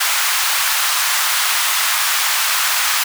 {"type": "high-pass noise", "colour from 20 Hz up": "pink", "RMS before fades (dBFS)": -17, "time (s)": [0, 3.04], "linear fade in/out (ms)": 10, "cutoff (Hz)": 1000, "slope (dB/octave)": 24, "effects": []}